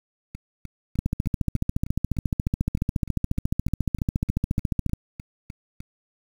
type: two click trains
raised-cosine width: 5 ms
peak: -10 / -24 dBFS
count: 57 / 19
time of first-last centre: 0.99-4.934 / 0.35-5.805 s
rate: 14.2 / 3.3 Hz
effects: 7-bit